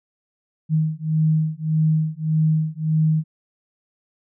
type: beating tone pair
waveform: sine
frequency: 156.1 / 157.8 Hz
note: D#3 / D#3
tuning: +6 / +25 cents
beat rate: 1.7 Hz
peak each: -20 dBFS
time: 0.69-3.24 s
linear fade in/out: 50 ms
effects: none